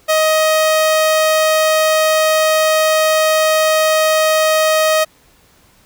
sawtooth tone, 628 Hz, D#5, 16 cents sharp, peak -7 dBFS, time 0.08-5.05 s, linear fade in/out 20 ms, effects pink hiss -51 dBFS RMS until 5.85 s

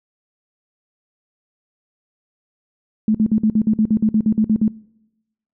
sine tone bursts, 216.2 Hz, A3, 30 cents flat, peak -12 dBFS, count 14, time 3.08-4.68 s, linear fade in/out 2 ms, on 66 ms, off 52 ms, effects noise-tail reverb RT60 0.9 s tail -23 dB re dry

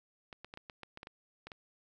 clicks, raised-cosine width 0.3 ms, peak -30 dBFS, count 11, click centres 0.328 / 0.446 / 0.539 / 0.574 / 0.698 / 0.833 / 0.974 / 1.031 / 1.071 / 1.47 / 1.518 s, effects none

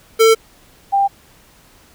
square / sine tone pair in turn, 447.6 / 793.2 Hz, A4 / G5, +30 / +20 cents, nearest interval minor seventh, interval 990 cents, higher second, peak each -8 / -11 dBFS, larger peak first, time 0.19-0.35 / 0.92-1.08 s, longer neither, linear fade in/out 20 ms, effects pink hiss -49 dBFS RMS until 1.94 s

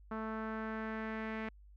sawtooth tone with low-pass filter sweep, 220 Hz, A3, in tune, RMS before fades -40 dBFS, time 0.11-1.49 s, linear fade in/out 5 ms, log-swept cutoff 1300 to 2100 Hz, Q 2.8, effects added 50 Hz sine -55 dBFS peak until 1.76 s

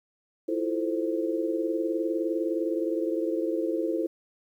sine chord, F major seventh, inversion third, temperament equal, 329.6 / 349.2 / 440 / 523.3 Hz, E4 / F4 / A4 / C5, 0 / 0 / 0 / 0 cents, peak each -28 / -33 / -32 / -32 dBFS, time 0.48-4.07 s, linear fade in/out 10 ms, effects 10-bit

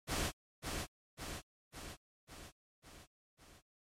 pink noise with echo, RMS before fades -36 dBFS, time 0.07-0.32 s, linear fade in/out 50 ms, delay 550 ms, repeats 6, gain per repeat -4 dB, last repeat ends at 3.62 s, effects low-pass 11000 Hz 12 dB/octave + MP3 64 kbps

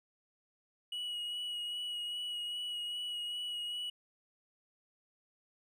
triangle tone with vibrato, 2915 Hz, F#7, 26 cents flat, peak -35 dBFS, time 0.92-3.9 s, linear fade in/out 5 ms, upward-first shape sine, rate 2.5 Hz, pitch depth 17 cents each way, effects none

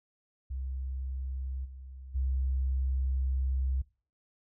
sine tone with level steps, 65.6 Hz, C2, 5 cents sharp, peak -33 / -43 / -27 dBFS, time 0.5-3.82 s, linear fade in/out 10 ms, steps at 1.64 / 2.14 s, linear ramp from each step 20 ms, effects noise-tail reverb RT60 0.4 s tail -22 dB re dry

